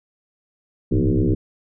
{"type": "tone with frequency modulation", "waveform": "sine", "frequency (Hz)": 106.7, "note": "G#2", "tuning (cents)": 47, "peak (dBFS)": -15, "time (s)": [0.91, 1.35], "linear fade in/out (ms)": 10, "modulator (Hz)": 68.2, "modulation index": 4.3, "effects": []}